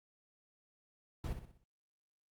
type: noise with echo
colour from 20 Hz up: brown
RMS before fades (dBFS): -38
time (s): 1.24-1.33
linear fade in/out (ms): 2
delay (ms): 62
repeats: 5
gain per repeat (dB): -7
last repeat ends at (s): 1.64
effects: Opus 48 kbps